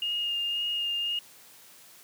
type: tone with vibrato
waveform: sine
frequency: 2836 Hz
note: F7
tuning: 26 cents sharp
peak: -27 dBFS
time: 0.02-1.19 s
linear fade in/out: 2 ms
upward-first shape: sine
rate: 1.9 Hz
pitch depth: 15 cents each way
effects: white hiss -53 dBFS RMS until 2.03 s + high-pass 100 Hz 12 dB/octave